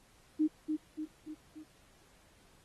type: tone with echo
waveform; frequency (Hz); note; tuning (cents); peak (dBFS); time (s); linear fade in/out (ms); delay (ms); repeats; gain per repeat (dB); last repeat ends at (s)
sine; 308.6; D#4; -14; -25; 0.39-0.48; 20; 290; 4; -5; 1.64
effects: pink hiss -65 dBFS RMS until 2.64 s + AAC 32 kbps